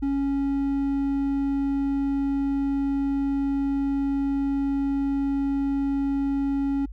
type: tone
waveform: triangle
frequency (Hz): 277.2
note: C#4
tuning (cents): 0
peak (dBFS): -20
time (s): 0.02-6.86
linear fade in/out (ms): 10
effects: added 50 Hz sine -35 dBFS peak until 6.92 s